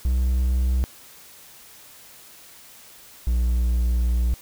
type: tone pair in turn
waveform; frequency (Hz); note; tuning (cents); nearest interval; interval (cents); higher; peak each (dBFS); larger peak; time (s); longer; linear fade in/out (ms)
triangle; 63 / 59.87; B1 / A#1; +35 / +47; minor second; 88; first; -16; neither; 0.05-0.84 / 3.27-4.34; second; 0
effects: white hiss -47 dBFS RMS until 4.41 s